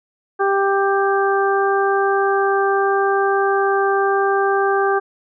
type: harmonic tone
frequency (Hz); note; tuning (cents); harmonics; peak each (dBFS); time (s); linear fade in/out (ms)
393.8; G4; +8; 1 / 2 / 3 / 4; -17 / -20 / -22 / -23; 0.39-5; 20
effects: none